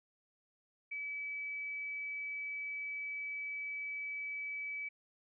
sine tone, 2293 Hz, D7, 42 cents flat, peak -38 dBFS, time 0.91-4.89 s, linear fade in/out 10 ms, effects none

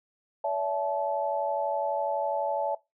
sine tone cluster, 569 / 661 / 866 Hz, C#5 / E5 / A5, +45 / +5 / -28 cents, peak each -30 dBFS, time 0.44-2.75 s, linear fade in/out 5 ms, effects noise-tail reverb RT60 0.2 s tail -20 dB re dry

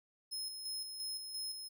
sawtooth tone with tremolo, 5160 Hz, E8, 38 cents flat, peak -36 dBFS, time 0.31-1.69 s, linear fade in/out 20 ms, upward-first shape square, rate 2.9 Hz, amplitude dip 45%, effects none

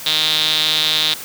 sawtooth tone with band-pass filter, 155.56 Hz, D#3, in tune, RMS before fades -17 dBFS, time 0.06-1.14 s, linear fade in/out 5 ms, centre 3700 Hz, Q 7.2, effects white hiss -32 dBFS RMS until 1.24 s + high-pass 60 Hz 12 dB/octave

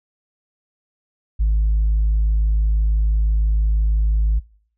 sine tone, 53 Hz, G#1, 36 cents sharp, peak -12 dBFS, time 1.39-4.4 s, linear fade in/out 20 ms, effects noise-tail reverb RT60 0.6 s tail -26 dB re dry + tanh soft clip ceiling -12 dBFS

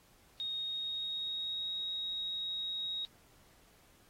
sine tone with pitch glide, 3729 to 3781 Hz, A#7 to A#7, 0 to +24 cents, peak -35 dBFS, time 0.4-3.05 s, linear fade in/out 0 ms, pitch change +24 cents, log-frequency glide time 0.58-1.72 s, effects pink hiss -65 dBFS RMS until 4.09 s + AAC 48 kbps

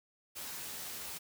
white noise with comb filter, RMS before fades -43 dBFS, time 0.35-1.19 s, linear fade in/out 20 ms, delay 12 ms, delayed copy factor +0.6, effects none

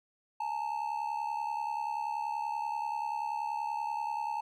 triangle ring-modulated tone, 880 Hz, A5, in tune, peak -27 dBFS, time 0.4-4.41 s, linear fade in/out 5 ms, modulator 35.2 Hz, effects none

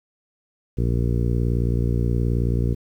harmonic tone, 58.8 Hz, A#1, 16 cents sharp, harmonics 1 / 2 / 3 / 4 / 5 / 6 / 7 / 8, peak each -22 / -22 / -28 / -31 / -34 / -33 / -34 / -36 dBFS, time 0.77-2.75 s, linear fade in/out 20 ms, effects 9-bit

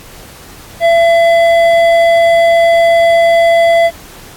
sine tone with hard clipping, 673 Hz, E5, 36 cents sharp, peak -7 dBFS, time 0.8-3.91 s, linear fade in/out 50 ms, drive 9 dB, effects pink hiss -35 dBFS RMS until 4.36 s + AAC 64 kbps

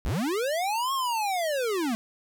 square linear two-way sweep, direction up then down, 32.7 to 1102 to 213.2 Hz, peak -26 dBFS, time 0.05-1.95 s, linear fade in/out 0 ms, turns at 0.93 s, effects none

